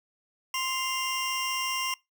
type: tone pair together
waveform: 25% pulse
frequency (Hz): 1046.5 / 2794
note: C6 / F7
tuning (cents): 0 / 0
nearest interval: octave + perfect fourth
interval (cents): 1700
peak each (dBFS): -27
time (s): 0.54-1.94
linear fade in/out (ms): 2
effects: noise-tail reverb RT60 0.2 s tail -23 dB re dry